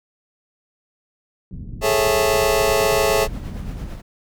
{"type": "low-pass noise", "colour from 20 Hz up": "pink", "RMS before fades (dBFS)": -32, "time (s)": [1.51, 3.87], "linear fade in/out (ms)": 2, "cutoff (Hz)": 240, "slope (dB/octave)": 24}
{"type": "chord", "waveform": "sawtooth", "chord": "A major seventh", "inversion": "third", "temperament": "just", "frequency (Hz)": [412.5, 440, 550, 660], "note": ["G#4", "A4", "C#5", "E5"], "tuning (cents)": [-12, 0, -14, 2], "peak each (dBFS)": -17, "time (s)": [1.81, 3.28], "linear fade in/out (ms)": 50}
{"type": "noise with tremolo", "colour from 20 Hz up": "brown", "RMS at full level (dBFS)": -29, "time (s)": [2.32, 4.02], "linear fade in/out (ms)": 20, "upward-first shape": "sine", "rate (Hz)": 8.9, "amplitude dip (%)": 45}
{"effects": []}